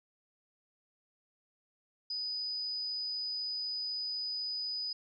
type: tone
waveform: sine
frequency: 4978 Hz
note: D#8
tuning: in tune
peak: -34 dBFS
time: 2.1-4.93 s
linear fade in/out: 5 ms
effects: none